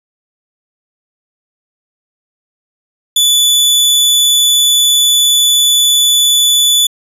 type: tone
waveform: sawtooth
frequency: 3469 Hz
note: A7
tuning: 25 cents flat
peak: -4 dBFS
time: 3.16-6.87 s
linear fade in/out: 5 ms
effects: resampled to 32000 Hz